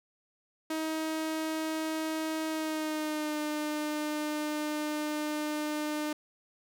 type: tone with pitch glide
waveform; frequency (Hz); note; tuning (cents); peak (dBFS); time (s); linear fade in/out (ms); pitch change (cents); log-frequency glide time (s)
sawtooth; 316.5 to 301.7; D#4 to D4; +30 to +47; -27; 0.7-6.13; 5; -83; 2.49-3.38
effects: none